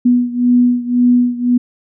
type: beating tone pair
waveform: sine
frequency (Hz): 244.4 / 246.3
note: B3 / B3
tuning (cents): -18 / -5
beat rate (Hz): 1.9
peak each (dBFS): -11 / -14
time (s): 0.05-1.58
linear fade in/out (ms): 10
effects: none